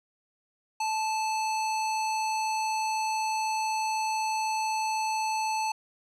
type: tone with low-pass filter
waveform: square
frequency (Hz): 874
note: A5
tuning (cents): -12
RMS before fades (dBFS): -29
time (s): 0.8-5.72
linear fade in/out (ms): 5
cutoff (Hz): 7400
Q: 1.3
effects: none